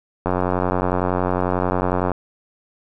click train, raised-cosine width 1 ms, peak -6 dBFS, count 170, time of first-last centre 0.26-2.117 s, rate 91 Hz, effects none

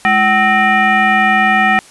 sine tone with frequency modulation, 1304 Hz, E6, 19 cents flat, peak -8 dBFS, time 0.05-1.79 s, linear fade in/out 0 ms, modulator 547 Hz, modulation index 1.8, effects white hiss -41 dBFS RMS until 1.9 s + resampled to 24000 Hz

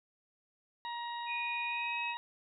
harmonic tone, 946 Hz, A#5, 25 cents sharp, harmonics 1 / 2 / 3 / 4, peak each -38 / -46 / -52 / -47 dBFS, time 0.85-2.17 s, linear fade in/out 0 ms
sine tone with pitch glide, 2472 to 2559 Hz, D#7 to D#7, -12 to +48 cents, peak -35 dBFS, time 1.26-2.15 s, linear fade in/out 50 ms, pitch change +60 cents, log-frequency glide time 1.67-2.02 s
effects none

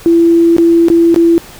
sine tone with dropouts, 335.9 Hz, E4, 33 cents sharp, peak -4 dBFS, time 0.06-1.38 s, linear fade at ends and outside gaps 0 ms, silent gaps 0.566-0.583 / 0.884-0.901 / 1.144-1.161 s, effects pink hiss -34 dBFS RMS until 1.59 s

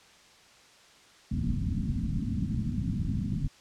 white low-pass noise, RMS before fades -30 dBFS, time 1.31-3.48 s, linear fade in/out 10 ms, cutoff 240 Hz, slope 48 dB/octave, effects white hiss -56 dBFS RMS until 3.6 s + low-pass 6000 Hz 12 dB/octave

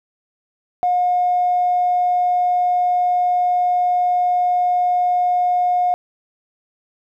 triangle tone with tanh clipping, 718 Hz, F5, 48 cents sharp, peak -14 dBFS, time 0.83-5.94 s, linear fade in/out 0 ms, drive 4 dB, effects none

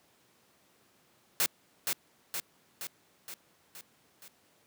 white noise with echo, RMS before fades -27 dBFS, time 1.4-1.46 s, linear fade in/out 0 ms, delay 470 ms, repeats 6, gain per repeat -4 dB, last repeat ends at 4.28 s, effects pink hiss -66 dBFS RMS until 4.66 s + high-pass 150 Hz 12 dB/octave

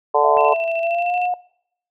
harmonic tone, 146.7 Hz, D3, 2 cents flat, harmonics 3 / 4 / 5 / 6 / 7, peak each -19 / -19 / -19 / -19 / -19 dBFS, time 0.14-0.54 s, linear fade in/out 10 ms
sine tone with pitch glide, 664 to 719.9 Hz, E5 to F#5, +12 to -48 cents, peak -18 dBFS, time 0.24-1.34 s, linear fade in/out 2 ms, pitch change +140 cents, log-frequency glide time 0.8-1.17 s
sine tone with tremolo, 2683 Hz, E7, 30 cents sharp, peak -25 dBFS, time 0.37-1.29 s, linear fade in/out 20 ms, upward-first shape square, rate 13 Hz, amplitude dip 60%
click, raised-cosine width 0.5 ms, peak -19 dBFS, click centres 0.37 s
effects noise-tail reverb RT60 0.7 s tail -22 dB re dry

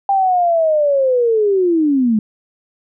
sine linear sweep, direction down, 797 to 207.7 Hz, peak -11 dBFS, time 0.09-2.19 s, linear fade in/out 2 ms, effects none

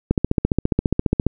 click train, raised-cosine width 3 ms, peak -3 dBFS, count 18, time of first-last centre 0.11-1.266 s, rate 14.7 Hz, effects none

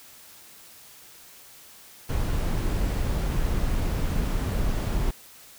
brown noise, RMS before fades -25 dBFS, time 2.09-5.11 s, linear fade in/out 5 ms, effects white hiss -49 dBFS RMS until 5.58 s

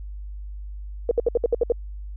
sine tone bursts, 474.2 Hz, A#4, 30 cents sharp, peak -15 dBFS, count 8, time 1.09-1.721 s, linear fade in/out 2 ms, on 22 ms, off 65 ms, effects added 50 Hz sine -32 dBFS peak until 2.16 s

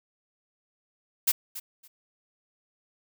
blue noise with echo, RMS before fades -22 dBFS, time 1.27-1.32 s, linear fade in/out 10 ms, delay 280 ms, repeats 2, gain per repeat -15 dB, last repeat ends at 1.88 s, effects none

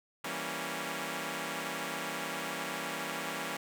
5% pulse chord, E diminished seventh, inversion none, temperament equal, 164.81 / 196 / 233.1 / 277.2 Hz, E3 / G3 / Bb3 / Db4, 0 / 0 / 0 / 0 cents, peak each -30 / -31 / -30 / -28 dBFS, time 0.24-3.57 s, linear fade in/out 5 ms, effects none

